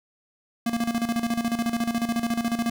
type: tone with tremolo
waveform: square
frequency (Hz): 233.1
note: A#3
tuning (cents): 0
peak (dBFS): -22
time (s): 0.66-2.7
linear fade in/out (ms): 5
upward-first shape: square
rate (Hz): 14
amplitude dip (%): 70
effects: none